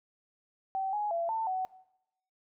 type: tone with pitch steps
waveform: sine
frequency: 769 / 835 / 677 / 893 / 749 Hz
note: G5 / G#5 / E5 / A5 / F#5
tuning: -33 / +9 / +46 / +25 / +21 cents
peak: -29 dBFS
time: 0.75-1.65 s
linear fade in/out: 0 ms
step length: 180 ms
effects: noise-tail reverb RT60 0.8 s tail -19 dB re dry